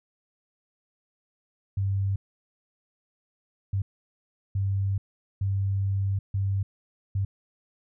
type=tone bursts at uneven times; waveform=sine; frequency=98 Hz; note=G2; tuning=in tune; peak=-23 dBFS; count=6; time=1.77-2.16 / 3.73-3.82 / 4.55-4.98 / 5.41-6.19 / 6.34-6.63 / 7.15-7.25 s; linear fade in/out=5 ms; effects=none